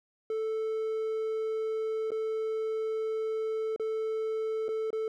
triangle tone with dropouts, 440 Hz, A4, in tune, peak -27 dBFS, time 0.3-5.08 s, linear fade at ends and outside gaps 2 ms, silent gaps 2.106-2.117 / 3.762-3.797 / 4.683-4.689 / 4.905-4.929 s, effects none

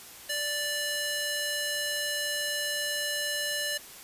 square tone with high-pass filter, 586 Hz, D5, 4 cents flat, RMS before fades -31 dBFS, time 0.29-3.78 s, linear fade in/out 10 ms, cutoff 1600 Hz, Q 0.6, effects white hiss -47 dBFS RMS until 4.03 s + resampled to 32000 Hz

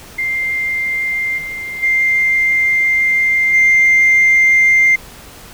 sine tone with level steps, 2098 Hz, C7, 4 cents sharp, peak -15 / -22 / -10 / -6 dBFS, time 0.18-4.96 s, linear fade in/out 10 ms, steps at 1.37 / 1.82 / 3.53 s, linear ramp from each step 20 ms, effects tanh soft clip ceiling -4 dBFS + pink hiss -37 dBFS RMS until 5.53 s

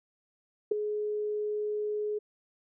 sine tone with ADSR envelope, 420.8 Hz, G#4, 23 cents sharp, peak -19 dBFS, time 0.71-2.19 s, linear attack 8 ms, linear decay 7 ms, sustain -10 dB, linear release 13 ms, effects none

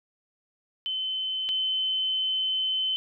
sine tone pair in turn, 3058 / 3058 Hz, G7 / G7, -44 / -44 cents, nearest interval unison, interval 0 cents, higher neither, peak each -27 / -24 dBFS, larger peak second, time 0.86-1.49 / 1.49-2.96 s, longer second, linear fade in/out 0 ms, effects none

